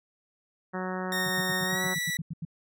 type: harmonic tone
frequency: 185 Hz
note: F#3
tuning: in tune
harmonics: 1 / 2 / 3 / 4 / 5 / 6 / 7 / 8 / 9 / 10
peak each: -34 / -37 / -39 / -40 / -41 / -42 / -42 / -43 / -44 / -44 dBFS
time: 0.73-1.95 s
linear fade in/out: 20 ms
type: tone with pitch glide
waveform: sawtooth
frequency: 1844 to 1953.6 Hz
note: A#6 to B6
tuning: -19 to -19 cents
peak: -25 dBFS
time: 1.12-2.17 s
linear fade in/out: 2 ms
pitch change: +100 cents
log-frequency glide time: 1.65-1.84 s
type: tone bursts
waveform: sine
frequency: 162.9 Hz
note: E3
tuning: 20 cents flat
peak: -31 dBFS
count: 11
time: 1.26-2.451 s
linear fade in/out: 5 ms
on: 31 ms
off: 85 ms
effects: none